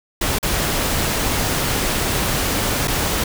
pink noise with dropouts, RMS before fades -20 dBFS, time 0.21-3.24 s, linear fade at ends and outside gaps 5 ms, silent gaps 0.387-0.428 / 2.875-2.879 s, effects none

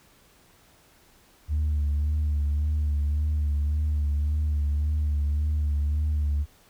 sine tone with vibrato, 74.3 Hz, D2, 21 cents sharp, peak -20 dBFS, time 1.48-6.46 s, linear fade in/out 50 ms, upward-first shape sine, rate 1.8 Hz, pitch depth 41 cents each way, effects tanh soft clip ceiling -20 dBFS + pink hiss -58 dBFS RMS until 6.69 s

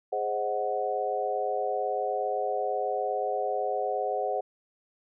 sine chord, Ab dominant seventh, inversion none, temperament equal, 415.3 / 523.3 / 622.3 / 740 Hz, Ab4 / C5 / Eb5 / Gb5, 0 / 0 / 0 / 0 cents, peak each -33 / -32 / -34 / -30 dBFS, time 0.12-4.41 s, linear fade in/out 10 ms, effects none

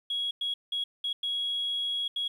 sine tone bursts at uneven times, 3322 Hz, G#7, in tune, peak -27 dBFS, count 6, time 0.1-0.31 / 0.41-0.54 / 0.72-0.84 / 1.04-1.13 / 1.23-2.08 / 2.16-2.28 s, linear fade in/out 5 ms, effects tanh soft clip ceiling -23 dBFS + 10-bit

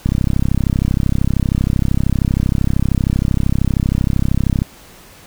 click train, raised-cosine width 5 ms, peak -3 dBFS, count 151, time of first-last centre 0.06-4.619 s, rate 32.9 Hz, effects pink hiss -42 dBFS RMS until 5.26 s

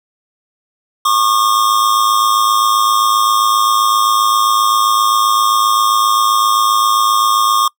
square tone pair together, 1092.4 / 1200 Hz, C#6 / D6, -26 / +37 cents, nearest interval major second, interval 163 cents, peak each -14 dBFS, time 1.05-7.68 s, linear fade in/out 5 ms, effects noise-tail reverb RT60 0.1 s tail -24 dB re dry

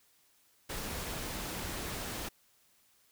pink noise, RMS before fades -39 dBFS, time 0.69-2.29 s, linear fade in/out 10 ms, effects white hiss -68 dBFS RMS until 3.11 s

